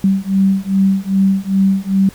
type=beating tone pair; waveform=sine; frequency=192.4 / 194.9 Hz; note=G3 / G3; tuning=-32 / -10 cents; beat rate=2.5 Hz; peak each=-14 dBFS; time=0.04-2.09 s; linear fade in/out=2 ms; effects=pink hiss -41 dBFS RMS until 2.14 s